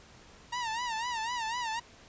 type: tone with vibrato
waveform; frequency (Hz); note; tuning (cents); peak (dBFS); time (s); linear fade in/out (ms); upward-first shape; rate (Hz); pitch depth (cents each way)
sawtooth; 932.3; A#5; 0; -28; 0.52-1.8; 10; sine; 4; 110
effects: pink hiss -55 dBFS RMS until 2.08 s + resampled to 16000 Hz